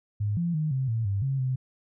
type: tone with pitch steps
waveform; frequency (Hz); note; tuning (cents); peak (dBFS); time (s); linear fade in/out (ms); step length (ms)
sine; 103.7 / 171.3 / 154.5 / 132.1 / 113.4 / 99.2 / 135.4 / 129.4; G#2 / F3 / D#3 / C3 / A#2 / G2 / C#3 / C3; -2 / -33 / -12 / +17 / -47 / +21 / -40 / -19; -24; 0.2-1.56; 10; 170
effects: none